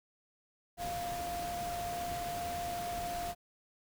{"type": "tone in noise", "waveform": "sine", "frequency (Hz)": 698.5, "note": "F5", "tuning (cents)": 0, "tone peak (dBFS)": -36, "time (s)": [0.77, 3.35], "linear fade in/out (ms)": 50, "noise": "pink", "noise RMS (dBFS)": -43, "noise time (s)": [0.77, 3.35], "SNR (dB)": 4, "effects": []}